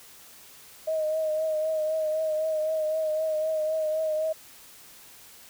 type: tone with vibrato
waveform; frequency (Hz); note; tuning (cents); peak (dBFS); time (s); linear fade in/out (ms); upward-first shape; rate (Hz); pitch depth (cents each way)
sine; 626; D#5; +10; -24; 0.87-4.33; 10; triangle; 3.9; 37
effects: white hiss -50 dBFS RMS until 5.49 s